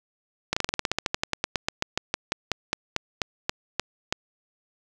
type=slowing click train; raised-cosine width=0.2 ms; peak=-6 dBFS; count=28; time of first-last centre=0.53-4.125 s; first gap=35 ms; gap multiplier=1.09; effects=none